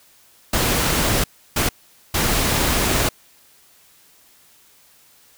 pink noise bursts at uneven times, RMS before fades -19 dBFS, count 3, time 0.53-1.24 / 1.56-1.69 / 2.14-3.09 s, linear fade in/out 5 ms, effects white hiss -53 dBFS RMS until 5.37 s

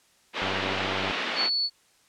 white band-pass noise, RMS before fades -30 dBFS, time 0.33-1.5 s, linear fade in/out 50 ms, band 210 to 3400 Hz, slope 24 dB/octave
click train, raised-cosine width 1 ms, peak -19 dBFS, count 67, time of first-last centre 0.42-1.11 s, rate 95.7 Hz
sine tone, 4435 Hz, C#8, in tune, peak -23 dBFS, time 1.35-1.7 s, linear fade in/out 50 ms
effects white hiss -62 dBFS RMS until 2.08 s + low-pass 9000 Hz 12 dB/octave

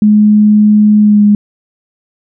sine tone with pitch glide, 210.6 to 206.9 Hz, G#3 to G#3, +24 to -6 cents, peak -3 dBFS, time 0.02-1.35 s, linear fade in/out 2 ms, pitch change -30 cents, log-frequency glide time 1-1.23 s, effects none

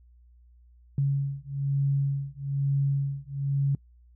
sine beating tone pair, 138.59 / 139.69 Hz, C#3 / C#3, 0 / +14 cents, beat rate 1.1 Hz, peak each -27 dBFS, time 0.98-3.75 s, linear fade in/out 2 ms, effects noise-tail reverb RT60 0.1 s tail -24 dB re dry + added 60 Hz sine -53 dBFS peak until 4.15 s

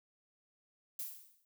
violet noise with exponential decay, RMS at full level -38 dBFS, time 0.99-1.45 s, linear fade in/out 2 ms, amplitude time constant 100 ms, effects none

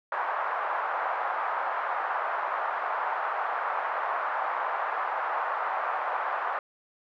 white band-pass noise, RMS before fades -30 dBFS, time 0.12-6.59 s, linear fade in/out 2 ms, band 690 to 1300 Hz, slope 24 dB/octave, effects none

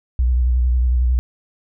sine tone with vibrato, 61.74 Hz, B1, in tune, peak -13 dBFS, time 0.19-1.19 s, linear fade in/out 0 ms, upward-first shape square, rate 11 Hz, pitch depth 44 cents each way, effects none

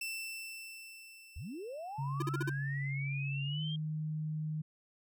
sawtooth tone with exponential decay, 2668 Hz, E7, 20 cents sharp, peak -33 dBFS, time 0.01-2.91 s, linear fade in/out 5 ms, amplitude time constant 630 ms
sine linear sweep, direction up, 53.5 to 3230 Hz, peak -40 dBFS, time 1.36-3.76 s, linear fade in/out 5 ms
sine tone with pitch glide, 138.59 to 154.67 Hz, C#3 to D#3, 0 to -10 cents, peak -34 dBFS, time 1.98-4.62 s, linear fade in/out 10 ms, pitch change +190 cents, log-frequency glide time 3.44-3.62 s
square tone bursts, 339.2 Hz, E4, 50 cents sharp, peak -34 dBFS, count 5, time 2.2-2.496 s, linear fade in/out 5 ms, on 24 ms, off 44 ms
effects none

